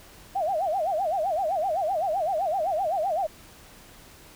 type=tone with vibrato; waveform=sine; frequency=698.5 Hz; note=F5; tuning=in tune; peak=-23 dBFS; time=0.35-3.27 s; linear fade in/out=10 ms; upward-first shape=sine; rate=7.8 Hz; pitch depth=240 cents each way; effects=pink hiss -50 dBFS RMS until 4.35 s